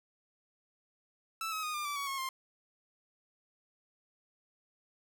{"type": "tone with pitch steps", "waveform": "sawtooth", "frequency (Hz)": [1318.5, 1277.3, 1237.3, 1198.6, 1161.2, 1124.8, 1089.7, 1055.6], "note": ["E6", "D#6", "D#6", "D6", "D6", "C#6", "C#6", "C6"], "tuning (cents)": [0, 45, -10, 35, -20, 25, -30, 15], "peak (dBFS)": -31, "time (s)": [1.41, 2.29], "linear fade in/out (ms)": 2, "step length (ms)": 110, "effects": []}